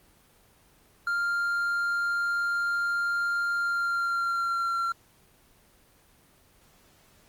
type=tone with pitch glide; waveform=triangle; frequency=1396.9 to 1367.4 Hz; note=F6 to F6; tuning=0 to -37 cents; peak=-23 dBFS; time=1.07-4.92 s; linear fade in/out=2 ms; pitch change=-37 cents; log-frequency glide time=3.56-4.8 s; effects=pink hiss -60 dBFS RMS until 7.28 s + Opus 24 kbps